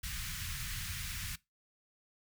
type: band-stop noise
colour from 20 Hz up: pink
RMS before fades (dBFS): -40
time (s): 0.03-1.36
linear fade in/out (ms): 10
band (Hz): 150 to 1500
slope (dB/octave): 24
effects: noise-tail reverb RT60 0.2 s tail -20 dB re dry